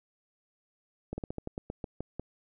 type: slowing click train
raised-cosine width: 2 ms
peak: -22 dBFS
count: 11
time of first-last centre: 1.13-2.196 s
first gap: 50 ms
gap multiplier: 1.16
effects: none